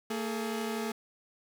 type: tone pair together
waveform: sawtooth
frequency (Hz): 226.7 / 421.3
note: A#3 / G#4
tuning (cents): -48 / +25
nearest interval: major seventh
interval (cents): 1073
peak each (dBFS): -30 / -32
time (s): 0.1-0.92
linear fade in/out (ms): 5
effects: none